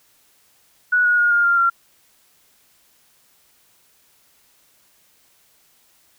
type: tone with pitch steps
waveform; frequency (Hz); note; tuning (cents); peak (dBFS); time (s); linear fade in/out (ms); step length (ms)
sine; 1470 / 1450.6 / 1431.5 / 1412.6 / 1393.9 / 1375.5; F#6 / F#6 / F6 / F6 / F6 / F6; -12 / -35 / +42 / +19 / -4 / -27; -13; 0.92-1.7; 10; 130
effects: white hiss -58 dBFS RMS until 6.18 s